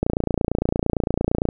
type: click train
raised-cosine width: 2 ms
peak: -6 dBFS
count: 43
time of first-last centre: 0.03-1.488 s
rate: 28.8 Hz
effects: none